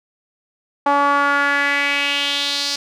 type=tone with band-pass filter sweep; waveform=sawtooth; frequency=284 Hz; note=C#4; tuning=42 cents sharp; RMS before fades=-18 dBFS; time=0.86-2.76 s; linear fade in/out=5 ms; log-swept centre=930 to 4900 Hz; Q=3.4; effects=none